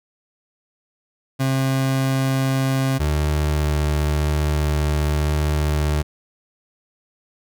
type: tone pair in turn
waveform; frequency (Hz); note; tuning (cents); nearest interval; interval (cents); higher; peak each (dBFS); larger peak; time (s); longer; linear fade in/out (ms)
30% pulse; 133.5 / 75.08; C3 / D2; +35 / +39; minor seventh; 996; first; -15; neither; 1.39-2.99 / 2.99-6.03; second; 20
effects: none